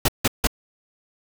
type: noise bursts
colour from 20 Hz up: pink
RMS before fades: -18 dBFS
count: 3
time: 0.05-0.472 s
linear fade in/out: 5 ms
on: 34 ms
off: 160 ms
effects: none